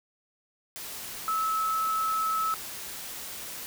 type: tone in noise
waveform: sine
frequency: 1300 Hz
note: E6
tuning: 24 cents flat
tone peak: -25 dBFS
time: 1.28-2.54 s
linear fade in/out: 0 ms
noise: white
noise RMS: -39 dBFS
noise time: 0.76-3.66 s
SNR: +11 dB
effects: none